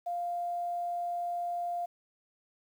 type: tone with quantisation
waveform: sine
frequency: 698.5 Hz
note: F5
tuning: in tune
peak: -31 dBFS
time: 0.06-1.86 s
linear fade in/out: 10 ms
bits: 10
effects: none